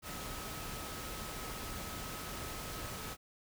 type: tone in noise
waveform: sine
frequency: 1281 Hz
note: E6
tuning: 50 cents flat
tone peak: -51 dBFS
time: 0.02-3.17 s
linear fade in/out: 50 ms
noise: pink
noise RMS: -43 dBFS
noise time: 0.02-3.17 s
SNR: -11 dB
effects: none